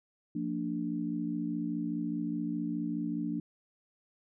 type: chord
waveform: sine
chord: Bb major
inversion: second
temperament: equal with one note detuned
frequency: 174.61 / 228.8 / 293.7 Hz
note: F3 / Bb3 / D4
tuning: 0 / -32 / 0 cents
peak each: -37 / -36 / -34 dBFS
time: 0.35-3.4 s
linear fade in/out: 5 ms
effects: none